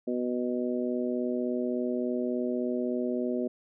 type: harmonic tone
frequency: 123.47 Hz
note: B2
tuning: in tune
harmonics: 2 / 3 / 4 / 5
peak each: -30 / -32 / -36 / -36 dBFS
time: 0.07-3.48 s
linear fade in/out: 10 ms
effects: none